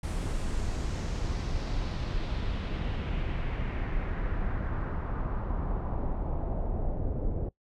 brown noise with low-pass filter sweep, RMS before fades -31 dBFS, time 0.03-7.49 s, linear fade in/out 5 ms, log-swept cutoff 9700 to 510 Hz, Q 1.8, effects noise-tail reverb RT60 0.1 s tail -20 dB re dry

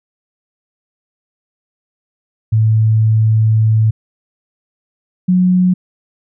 sine tone pair in turn, 110 / 182.34 Hz, A2 / F#3, 0 / -25 cents, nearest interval major sixth, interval 875 cents, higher second, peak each -8 dBFS, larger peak neither, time 2.52-3.91 / 5.28-5.74 s, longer first, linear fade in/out 10 ms, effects none

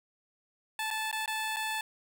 15% pulse tone with dropouts, 874 Hz, A5, 12 cents flat, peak -25 dBFS, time 0.79-1.81 s, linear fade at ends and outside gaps 2 ms, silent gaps 0.905-0.91 / 1.114-1.127 / 1.26-1.277 / 1.562-1.567 s, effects none

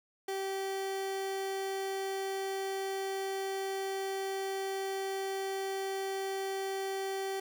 30% pulse tone, 387.4 Hz, G4, 20 cents flat, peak -31 dBFS, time 0.28-7.4 s, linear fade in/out 5 ms, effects 10-bit

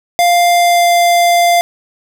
square tone with pitch glide, 698.5 to 694.5 Hz, F5 to F5, 0 to -10 cents, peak -8 dBFS, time 0.19-1.61 s, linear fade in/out 0 ms, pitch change -10 cents, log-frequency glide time 0.51-0.93 s, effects none

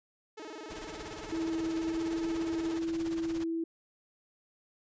sawtooth tone with vibrato, 370 Hz, F#4, in tune, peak -38 dBFS, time 0.37-2.79 s, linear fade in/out 10 ms, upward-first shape square, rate 19 Hz, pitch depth 280 cents each way
pink noise with tremolo, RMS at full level -43 dBFS, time 0.7-3.44 s, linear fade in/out 2 ms, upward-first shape sine, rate 17 Hz, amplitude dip 75%
sine tone with pitch glide, 326.8 to 329.5 Hz, E4 to E4, -15 to -1 cents, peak -30 dBFS, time 1.32-3.64 s, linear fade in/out 5 ms, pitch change +14 cents, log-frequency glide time 1.86-2.04 s
effects resampled to 16000 Hz

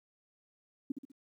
sine tone with echo, 272.6 Hz, C#4, 29 cents flat, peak -30 dBFS, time 0.9-0.92 s, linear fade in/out 5 ms, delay 66 ms, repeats 3, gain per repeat -7 dB, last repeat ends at 1.118 s, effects 12-bit

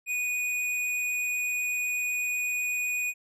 sine tone with hard clipping, 2473 Hz, D#7, 11 cents flat, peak -28 dBFS, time 0.06-3.14 s, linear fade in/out 50 ms, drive 15 dB, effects resampled to 32000 Hz

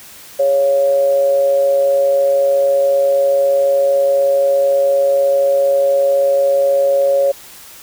sine tone with amplitude modulation, 554.4 Hz, C#5, in tune, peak -8 dBFS, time 0.39-7.32 s, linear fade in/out 10 ms, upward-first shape sine, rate 144 Hz, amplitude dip 45%, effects white hiss -38 dBFS RMS until 7.82 s

